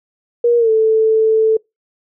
sine tone with pitch glide, 475.1 to 440.7 Hz, A#4 to A4, +33 to +3 cents, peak -9 dBFS, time 0.44-1.57 s, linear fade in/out 5 ms, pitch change -130 cents, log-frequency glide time 0.58-0.7 s, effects noise-tail reverb RT60 0.2 s tail -26 dB re dry

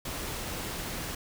pink noise, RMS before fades -36 dBFS, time 0.05-1.15 s, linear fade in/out 5 ms, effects none

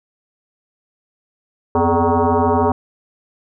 sine tone with frequency modulation, 260 Hz, C4, 11 cents flat, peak -12 dBFS, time 1.75-2.72 s, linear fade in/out 2 ms, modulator 169 Hz, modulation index 4.9, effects none

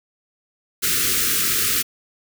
white band-stop noise, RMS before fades -20 dBFS, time 0.82-1.83 s, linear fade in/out 20 ms, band 490 to 1200 Hz, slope 96 dB/octave, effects none

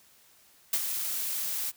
blue noise with ADSR envelope, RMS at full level -24 dBFS, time 0.73-1.72 s, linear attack 4 ms, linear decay 52 ms, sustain -8 dB, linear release 32 ms, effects white hiss -60 dBFS RMS until 1.76 s

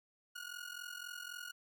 sawtooth ring-modulated tone, 1443 Hz, F#6, 44 cents flat, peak -38 dBFS, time 0.35-1.52 s, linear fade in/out 10 ms, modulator 21.9 Hz, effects none

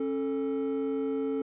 triangle tone pair together, 272.4 / 440 Hz, C#4 / A4, -30 / 0 cents, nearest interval minor sixth, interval 830 cents, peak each -28 dBFS, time 0-1.42 s, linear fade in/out 5 ms, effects tanh soft clip ceiling -19 dBFS + resampled to 8000 Hz

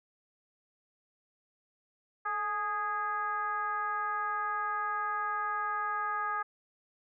sine tone with frequency modulation, 1244.5 Hz, D#6, in tune, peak -30 dBFS, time 2.25-6.43 s, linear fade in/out 10 ms, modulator 406 Hz, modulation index 0.96, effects none

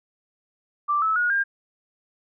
sine tone with pitch steps, 1174.7 / 1303.4 / 1446.2 / 1604.7 Hz, D6 / E6 / F#6 / G6, 0 / -20 / -40 / +40 cents, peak -19 dBFS, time 0.88-1.44 s, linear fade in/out 20 ms, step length 140 ms, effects none

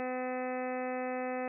harmonic tone with a mistuned harmonic, 253.9 Hz, B3, 48 cents sharp, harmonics 1 / 2 / 3 / 4 / 5 / 6 / 7 / 8 / 9 / 10, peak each -39 / -36 / -39 / -51 / -47 / -52 / -48 / -48 / -54 / -50 dBFS, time 0-1.48 s, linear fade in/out 0 ms, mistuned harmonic 10, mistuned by +20 cents, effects none

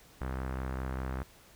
sawtooth tone with low-pass filter, 65 Hz, C2, 11 cents flat, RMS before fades -36 dBFS, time 0.21-1.23 s, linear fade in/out 0 ms, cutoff 1500 Hz, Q 1.8, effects pink hiss -58 dBFS RMS until 1.55 s

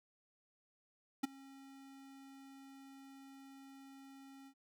square tone with ADSR envelope, 271.7 Hz, C#4, 35 cents flat, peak -31 dBFS, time 1.23-4.54 s, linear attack 11 ms, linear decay 15 ms, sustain -24 dB, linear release 71 ms, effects none

